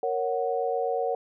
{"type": "chord", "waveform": "sine", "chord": "F# major", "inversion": "first", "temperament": "equal", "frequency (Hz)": [466.2, 554.4, 740], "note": ["A#4", "C#5", "F#5"], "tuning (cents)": [0, 0, 0], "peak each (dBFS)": [-28, -30, -29], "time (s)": [0.03, 1.15], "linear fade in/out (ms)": 2, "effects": []}